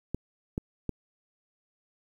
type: clicks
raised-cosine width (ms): 3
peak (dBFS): -17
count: 3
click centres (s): 0.146 / 0.579 / 0.893
effects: 9-bit